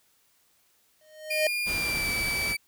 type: tone with exponential growth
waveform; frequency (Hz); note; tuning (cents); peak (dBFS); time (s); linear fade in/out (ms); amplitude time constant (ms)
square; 619; D#5; -9; -21; 1.01-1.47; 2; 100
type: tone with pitch glide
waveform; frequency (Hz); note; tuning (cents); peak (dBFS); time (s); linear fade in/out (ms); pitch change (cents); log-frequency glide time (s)
35% pulse; 2419 to 2306; D#7 to D7; -49 to -32; -25; 1.3-2.57; 10; -83; 1.63-2.12
type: noise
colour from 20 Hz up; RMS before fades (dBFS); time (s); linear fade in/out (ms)
pink; -35; 1.65-2.56; 50
effects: white hiss -66 dBFS RMS until 2.67 s